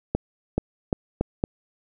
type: accelerating click train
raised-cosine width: 2 ms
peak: -8 dBFS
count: 5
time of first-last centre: 0.15-1.439 s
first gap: 430 ms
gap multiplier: 0.81
effects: none